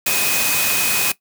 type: tone in noise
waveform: sine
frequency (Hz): 2508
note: D#7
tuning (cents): +13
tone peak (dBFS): -23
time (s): 0.06-1.12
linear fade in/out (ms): 5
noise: white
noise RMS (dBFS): -19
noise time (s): 0.06-1.12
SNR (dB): -7
effects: noise-tail reverb RT60 0.1 s tail -17 dB re dry + high-pass 100 Hz 12 dB/octave